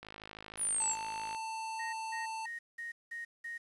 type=click train; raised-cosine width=0.3 ms; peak=-30 dBFS; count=71; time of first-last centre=0.03-1.348 s; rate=53.1 Hz
type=exponential sweep; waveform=sine; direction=down; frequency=9956 to 7300 Hz; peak=-30 dBFS; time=0.57-0.96 s; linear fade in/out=50 ms
type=tone; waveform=square; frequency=890 Hz; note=A5; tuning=20 cents sharp; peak=-38 dBFS; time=0.8-2.46 s; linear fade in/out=5 ms
type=tone bursts; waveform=sine; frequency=1864.7 Hz; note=A#6; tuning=in tune; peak=-39 dBFS; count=6; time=1.79-3.58 s; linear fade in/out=10 ms; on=140 ms; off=190 ms
effects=resampled to 24000 Hz + 10-bit